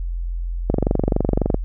click train, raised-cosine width 2 ms, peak -4 dBFS, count 21, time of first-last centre 0.7-1.544 s, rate 23.7 Hz, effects added 43 Hz sine -22 dBFS peak until 1.64 s

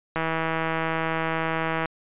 click train, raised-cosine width 0.5 ms, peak -11 dBFS, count 276, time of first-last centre 0.16-1.858 s, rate 162 Hz, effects resampled to 8000 Hz

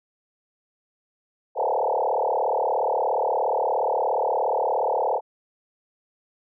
sine tone with frequency modulation, 686 Hz, F5, 31 cents flat, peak -20 dBFS, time 1.55-5.21 s, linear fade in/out 50 ms, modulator 37 Hz, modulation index 6.1, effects none

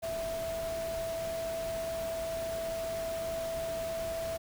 sine tone in noise, 659.3 Hz, E5, in tune, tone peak -33 dBFS, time 0.02-4.38 s, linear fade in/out 20 ms, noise pink, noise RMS -43 dBFS, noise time 0.02-4.38 s, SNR +7 dB, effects none

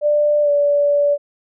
sine tone with pitch glide, 592 to 577.5 Hz, D5 to D5, +14 to -29 cents, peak -12 dBFS, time 0.01-1.18 s, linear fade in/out 50 ms, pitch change -43 cents, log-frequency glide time 0.42-0.5 s, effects none

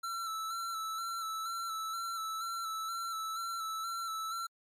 square tone with vibrato, 1334 Hz, E6, 20 cents sharp, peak -36 dBFS, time 0.03-4.47 s, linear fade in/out 10 ms, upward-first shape square, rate 2.1 Hz, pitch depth 27 cents each way, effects MP3 64 kbps

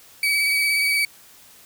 35% pulse tone with vibrato, 2280 Hz, C#7, 48 cents sharp, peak -16 dBFS, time 0.23-1.05 s, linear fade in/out 2 ms, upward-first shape triangle, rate 17 Hz, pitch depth 29 cents each way, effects white hiss -49 dBFS RMS until 1.65 s

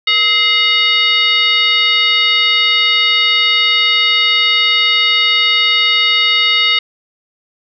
sine tone with frequency modulation, 2900 Hz, F#7, 35 cents flat, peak -9 dBFS, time 0.07-6.79 s, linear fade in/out 5 ms, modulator 807 Hz, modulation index 1.4, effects none

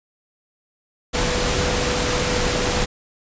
sine tone in noise, 493.9 Hz, B4, in tune, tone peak -26 dBFS, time 1.13-2.86 s, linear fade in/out 20 ms, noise pink, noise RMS -21 dBFS, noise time 1.13-2.86 s, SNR -8 dB, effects resampled to 16000 Hz

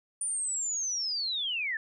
sine linear sweep, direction down, 9397 to 1710 Hz, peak -29 dBFS, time 0.21-1.77 s, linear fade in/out 2 ms, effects none

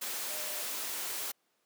sine tone in noise, 605 Hz, D#5, 49 cents flat, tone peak -47 dBFS, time 0.28-0.62 s, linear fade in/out 10 ms, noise white, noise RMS -37 dBFS, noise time 0.01-1.32 s, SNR -13 dB, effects pink hiss -75 dBFS RMS until 1.65 s + high-pass 300 Hz 12 dB/octave

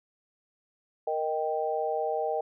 sine chord, Eb major, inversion second, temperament equal, 466.2 / 622.3 / 784 Hz, Bb4 / Eb5 / G5, 0 / 0 / 0 cents, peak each -31 / -31 / -31 dBFS, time 1.07-2.41 s, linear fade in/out 5 ms, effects none

